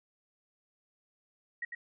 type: tone with echo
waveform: sine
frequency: 1900 Hz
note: A#6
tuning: 33 cents sharp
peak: -33 dBFS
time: 1.62-1.65 s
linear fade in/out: 5 ms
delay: 100 ms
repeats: 1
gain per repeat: -5 dB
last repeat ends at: 1.75 s
effects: none